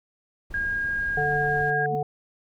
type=noise; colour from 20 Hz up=brown; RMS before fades=-39 dBFS; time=0.5-1.71 s; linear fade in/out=10 ms
type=tone; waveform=sine; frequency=1626 Hz; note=G#6; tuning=37 cents flat; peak=-24 dBFS; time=0.54-1.86 s; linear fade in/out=2 ms
type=harmonic tone; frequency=146.83 Hz; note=D3; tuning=in tune; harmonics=1 / 3 / 5; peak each=-30 / -28 / -26 dBFS; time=1.17-2.03 s; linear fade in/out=5 ms
type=tone with exponential growth; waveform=sine; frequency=221.6 Hz; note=A3; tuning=13 cents sharp; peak=-27 dBFS; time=1.84-1.95 s; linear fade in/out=0 ms; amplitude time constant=23 ms
effects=none